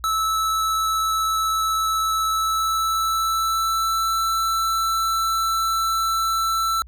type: tone with pitch glide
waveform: square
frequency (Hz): 1308 to 1331.6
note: E6 to E6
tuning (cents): -14 to +17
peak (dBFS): -20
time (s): 0.04-6.82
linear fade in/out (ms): 0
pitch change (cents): +31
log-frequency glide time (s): 2.25-4.2
effects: added 60 Hz sine -40 dBFS peak until 6.87 s